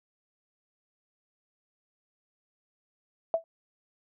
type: tone with exponential decay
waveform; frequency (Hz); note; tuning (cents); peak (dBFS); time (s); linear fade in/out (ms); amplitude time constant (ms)
sine; 659; E5; -1; -18; 3.34-3.44; 1; 20
effects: none